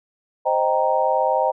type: chord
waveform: sine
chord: C minor seventh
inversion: none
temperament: equal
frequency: 523.3 / 622.3 / 784 / 932.3 Hz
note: C5 / Eb5 / G5 / Bb5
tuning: 0 / 0 / 0 / 0 cents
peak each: -22 dBFS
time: 0.45-1.52 s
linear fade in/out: 20 ms
effects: none